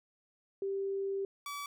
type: tone pair in turn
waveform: sine / sawtooth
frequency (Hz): 392 / 1146.5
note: G4 / D6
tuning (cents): 0 / -42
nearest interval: octave + perfect fifth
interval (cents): 1858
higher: second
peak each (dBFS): -32 / -35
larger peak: first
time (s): 0.62-1.25 / 1.46-1.66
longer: first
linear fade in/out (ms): 2
effects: none